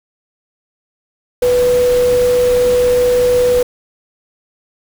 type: tone in noise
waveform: sine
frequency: 493.5 Hz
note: B4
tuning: 1 cent flat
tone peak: -9 dBFS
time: 1.42-3.63 s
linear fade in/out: 5 ms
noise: pink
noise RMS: -25 dBFS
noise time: 1.42-3.63 s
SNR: +13 dB
effects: none